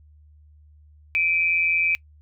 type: tone pair together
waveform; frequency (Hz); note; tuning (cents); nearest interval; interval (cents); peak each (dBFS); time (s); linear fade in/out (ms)
sine; 2344 / 2514; D7 / D#7; -4 / +17; minor second; 121; -21 / -22; 1.15-1.95; 0
effects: noise-tail reverb RT60 0.1 s tail -25 dB re dry + added 75 Hz sine -49 dBFS peak until 2.21 s